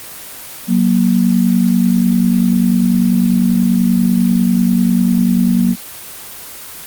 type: tone pair together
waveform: sine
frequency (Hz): 185 / 235.2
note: F#3 / A#3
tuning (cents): 0 / +16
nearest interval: major third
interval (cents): 416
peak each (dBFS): -12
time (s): 0.67-5.76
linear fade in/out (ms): 50
effects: white hiss -31 dBFS RMS until 6.86 s + Opus 24 kbps